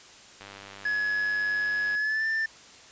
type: click train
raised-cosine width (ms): 0.3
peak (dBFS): -27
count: 154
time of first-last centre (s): 0.41-1.951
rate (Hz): 99.3
type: tone with pitch glide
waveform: triangle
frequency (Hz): 1691 to 1781.2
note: G#6 to A6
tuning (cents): +31 to +21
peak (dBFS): -23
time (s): 0.85-2.46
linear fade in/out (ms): 5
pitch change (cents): +90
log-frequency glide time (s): 1.96-2.27
effects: white hiss -50 dBFS RMS until 2.91 s + resampled to 16000 Hz